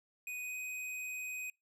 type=tone with pitch glide; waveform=square; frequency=2489 to 2506 Hz; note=D#7 to D#7; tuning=0 to +12 cents; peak=-40 dBFS; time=0.27-1.5 s; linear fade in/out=2 ms; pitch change=+12 cents; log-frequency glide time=0.4-0.57 s; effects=noise-tail reverb RT60 0.2 s tail -25 dB re dry